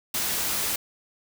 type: noise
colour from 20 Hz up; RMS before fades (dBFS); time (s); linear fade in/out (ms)
white; -27; 0.14-0.76; 5
effects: none